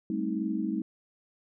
sine chord, A half-diminished seventh, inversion third, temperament just, 198 / 220 / 264 / 316.8 Hz, G3 / A3 / C4 / Eb4, +18 / 0 / +16 / +31 cents, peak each -33 / -33 / -36 / -32 dBFS, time 0.1-0.82 s, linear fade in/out 2 ms, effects none

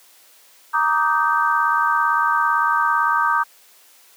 sine chord, Eb major seventh, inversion second, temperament just, 933.4 / 1166.7 / 1244.5 / 1555.6 Hz, Bb5 / D6 / Eb6 / G6, +2 / -12 / 0 / -14 cents, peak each -21 dBFS, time 0.73-3.44 s, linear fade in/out 20 ms, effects white hiss -51 dBFS RMS until 4.16 s + high-pass 400 Hz 12 dB/octave

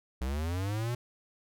square linear sweep, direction up, 60.8 to 123.47 Hz, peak -31 dBFS, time 0.21-0.95 s, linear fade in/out 5 ms, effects none

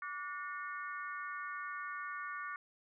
harmonic tone with a mistuned harmonic, 362.5 Hz, F#4, 35 cents flat, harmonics 3 / 4 / 5 / 6, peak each -43 / -44 / -47 / -52 dBFS, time 0.02-2.56 s, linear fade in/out 2 ms, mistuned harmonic 3, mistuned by +110 cents, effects none

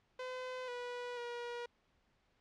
sawtooth tone with pitch steps, 509 / 488.9 / 478.9 Hz, C5 / B4 / A#4, -48 / -18 / +47 cents, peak -37 dBFS, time 0.19-1.66 s, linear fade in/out 5 ms, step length 490 ms, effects pink hiss -75 dBFS RMS until 2.4 s + low-pass 4000 Hz 12 dB/octave

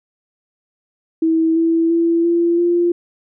sine tone with pitch steps, 324.2 / 329.7 / 335.2 / 340.9 / 346.7 Hz, E4 / E4 / E4 / F4 / F4, -29 / 0 / +29 / -42 / -13 cents, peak -12 dBFS, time 1.22-2.92 s, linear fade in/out 5 ms, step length 340 ms, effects none

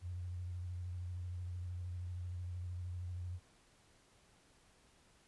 sine tone with vibrato, 89.1 Hz, F2, 35 cents sharp, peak -40 dBFS, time 0.01-3.4 s, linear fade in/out 50 ms, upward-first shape sine, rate 13 Hz, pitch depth 37 cents each way, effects pink hiss -68 dBFS RMS until 5.27 s + resampled to 24000 Hz

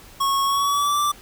square tone with pitch glide, 1100 to 1172.2 Hz, C#6 to D6, -14 to -4 cents, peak -19 dBFS, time 0.2-1.12 s, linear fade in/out 10 ms, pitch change +110 cents, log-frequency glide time 0.44-1 s, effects pink hiss -46 dBFS RMS until 1.21 s

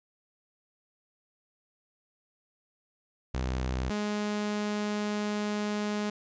sawtooth tone pair in turn, 63.8 / 208.7 Hz, C2 / G#3, -43 / +9 cents, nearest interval octave + major sixth, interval 2052 cents, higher second, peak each -25 / -25 dBFS, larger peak neither, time 3.34-3.9 / 3.9-6.1 s, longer second, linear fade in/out 5 ms, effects resampled to 16000 Hz + 11-bit

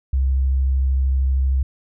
sine tone with vibrato, 66.3 Hz, C2, 23 cents sharp, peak -15 dBFS, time 0.13-1.63 s, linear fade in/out 5 ms, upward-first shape square, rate 13 Hz, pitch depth 12 cents each way, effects none

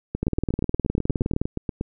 two click trains, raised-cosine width 3 ms, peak -10 / -12 dBFS, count 24 / 15, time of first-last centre 0.23-1.416 / 0.15-1.811 s, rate 19.4 / 8.43 Hz, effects none

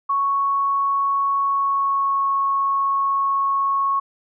sine tone with pitch glide, 1108.7 to 1101 Hz, C#6 to C#6, 0 to -12 cents, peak -17 dBFS, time 0.09-4 s, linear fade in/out 10 ms, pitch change -12 cents, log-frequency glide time 1.42-2.26 s, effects none

